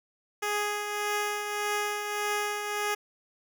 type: tone with tremolo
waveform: 10% pulse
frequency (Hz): 415.3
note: G#4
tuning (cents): 0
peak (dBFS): -18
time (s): 0.42-2.95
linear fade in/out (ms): 10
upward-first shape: triangle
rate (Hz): 1.7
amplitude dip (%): 50
effects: none